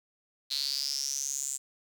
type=tone with high-pass filter sweep; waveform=sawtooth; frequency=138.59 Hz; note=C#3; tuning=in tune; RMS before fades=-33 dBFS; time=0.5-1.58 s; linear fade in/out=20 ms; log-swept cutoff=4100 to 7600 Hz; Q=9.7; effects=none